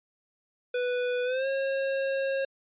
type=tone with pitch glide; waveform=square; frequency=493.9 to 541.7 Hz; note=B4 to C#5; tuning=0 to -40 cents; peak=-27 dBFS; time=0.74-2.45 s; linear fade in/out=5 ms; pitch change=+160 cents; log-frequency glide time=1.24-1.47 s; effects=resampled to 8000 Hz